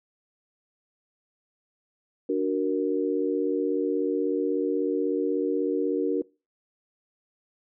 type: chord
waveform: sine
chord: D augmented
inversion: none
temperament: equal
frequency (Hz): 293.7 / 370 / 466.2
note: D4 / F#4 / A#4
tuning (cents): 0 / 0 / 0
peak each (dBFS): -27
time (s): 2.29-6.22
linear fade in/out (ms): 5
effects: noise-tail reverb RT60 0.3 s tail -23 dB re dry